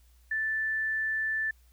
sine tone, 1760 Hz, A6, in tune, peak -27 dBFS, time 0.31-1.51 s, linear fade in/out 5 ms, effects added 60 Hz sine -57 dBFS peak until 1.72 s + white hiss -68 dBFS RMS until 1.72 s

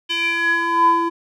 square tone with band-pass filter sweep, 336.7 Hz, E4, 37 cents sharp, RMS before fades -18 dBFS, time 0.09-1.1 s, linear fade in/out 20 ms, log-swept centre 3000 to 720 Hz, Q 5.7, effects none

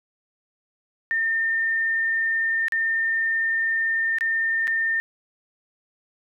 sine tone with dropouts, 1811 Hz, A6, 49 cents sharp, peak -20 dBFS, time 1.11-5 s, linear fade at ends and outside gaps 0 ms, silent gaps 2.683-2.722 / 4.185-4.209 / 4.672-4.678 s, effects none

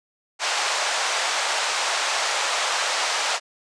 pink band-pass noise, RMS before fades -24 dBFS, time 0.39-3.4 s, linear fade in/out 50 ms, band 640 to 7800 Hz, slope 24 dB/octave, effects resampled to 22050 Hz

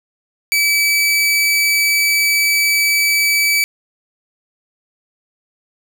sawtooth tone, 2299 Hz, D7, 37 cents flat, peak -9 dBFS, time 0.52-3.64 s, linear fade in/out 0 ms, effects none

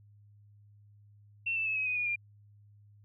sine tone with pitch steps, 2700 / 2647 / 2596 / 2546 / 2496 / 2447 / 2400 Hz, E7 / E7 / E7 / D#7 / D#7 / D#7 / D7, +41 / +7 / -27 / +39 / +5 / -29 / +37 cents, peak -29 dBFS, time 1.46-2.16 s, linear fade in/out 10 ms, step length 100 ms, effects added 103 Hz sine -56 dBFS peak until 3.04 s

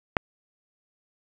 click, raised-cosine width 0.5 ms, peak -5 dBFS, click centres 0.168 s, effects none

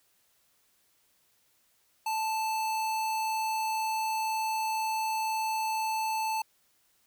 square tone, 879 Hz, A5, 2 cents flat, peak -29 dBFS, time 2.06-6.42 s, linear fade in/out 5 ms, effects white hiss -69 dBFS RMS until 7.06 s

